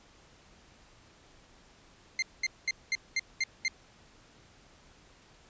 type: tone bursts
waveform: sawtooth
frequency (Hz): 2093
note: C7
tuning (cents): 0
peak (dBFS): -23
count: 7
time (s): 2.19-3.681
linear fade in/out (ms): 2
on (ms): 33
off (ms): 210
effects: pink hiss -59 dBFS RMS until 5.49 s + resampled to 16000 Hz